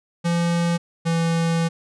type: tone pair in turn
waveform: square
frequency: 170.8 / 166.23 Hz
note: F3 / E3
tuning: -38 / +15 cents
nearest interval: unison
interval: 47 cents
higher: first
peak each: -19 / -19 dBFS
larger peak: neither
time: 0.24-0.78 / 1.05-1.69 s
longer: second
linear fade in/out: 20 ms
effects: resampled to 22050 Hz